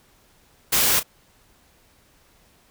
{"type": "noise with echo", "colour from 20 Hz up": "white", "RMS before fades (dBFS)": -19, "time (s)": [0.72, 1], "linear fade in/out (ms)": 10, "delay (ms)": 32, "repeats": 1, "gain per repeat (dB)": -13, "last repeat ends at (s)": 1.032, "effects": ["pink hiss -58 dBFS RMS until 2.7 s"]}